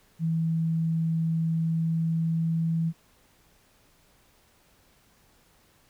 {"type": "tone with pitch glide", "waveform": "sine", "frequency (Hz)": [163, 164.13], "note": ["E3", "E3"], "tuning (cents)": [-19, -7], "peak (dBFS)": -23, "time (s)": [0.19, 2.93], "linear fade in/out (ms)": 50, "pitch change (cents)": 12, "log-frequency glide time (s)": [1.43, 2.81], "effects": ["pink hiss -62 dBFS RMS until 5.89 s"]}